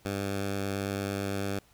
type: tone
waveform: 10% pulse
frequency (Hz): 99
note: G2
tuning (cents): +18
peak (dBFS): -22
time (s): 0.05-1.59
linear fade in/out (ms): 5
effects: pink hiss -62 dBFS RMS until 1.73 s